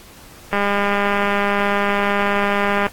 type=click train; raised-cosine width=0.5 ms; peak=-4 dBFS; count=473; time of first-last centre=0.53-2.867 s; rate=202 Hz; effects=pink hiss -43 dBFS RMS until 2.92 s + AAC 64 kbps